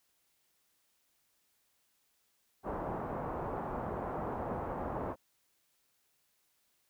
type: low-pass noise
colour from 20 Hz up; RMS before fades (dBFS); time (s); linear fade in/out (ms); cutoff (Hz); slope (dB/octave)
white; -38; 2.63-5.16; 50; 1000; 24
effects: white hiss -75 dBFS RMS until 6.89 s